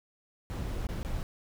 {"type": "noise with dropouts", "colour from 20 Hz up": "brown", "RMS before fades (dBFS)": -34, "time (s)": [0.5, 1.23], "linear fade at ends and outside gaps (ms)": 0, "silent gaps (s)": [[0.869, 0.889], [1.03, 1.049]], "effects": []}